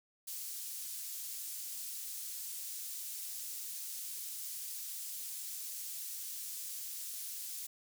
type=high-pass noise; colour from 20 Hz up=pink; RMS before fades=-43 dBFS; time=0.27-7.67 s; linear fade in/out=10 ms; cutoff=7300 Hz; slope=12 dB/octave; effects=none